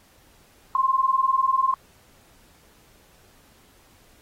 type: tone pair together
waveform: sine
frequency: 1046.5 / 1066.6 Hz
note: C6 / C6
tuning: 0 / +33 cents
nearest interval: unison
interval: 33 cents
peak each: -21 dBFS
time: 0.75-1.74 s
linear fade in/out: 2 ms
effects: pink hiss -57 dBFS RMS until 4.21 s + AAC 48 kbps